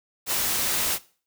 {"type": "noise", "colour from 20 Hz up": "white", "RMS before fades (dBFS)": -25, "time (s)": [0.26, 0.99], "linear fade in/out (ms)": 50, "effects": ["noise-tail reverb RT60 0.4 s tail -19 dB re dry"]}